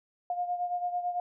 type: beating tone pair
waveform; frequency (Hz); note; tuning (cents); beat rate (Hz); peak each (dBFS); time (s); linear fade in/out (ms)
sine; 709 / 718; F5 / F5; +26 / +48; 9; -30 / -36; 0.3-1.2; 2
effects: none